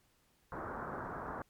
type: low-pass noise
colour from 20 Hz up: white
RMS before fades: -42 dBFS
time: 0.52-1.42 s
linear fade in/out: 2 ms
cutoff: 1500 Hz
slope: 48 dB/octave
effects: pink hiss -72 dBFS RMS until 1.49 s + MP3 96 kbps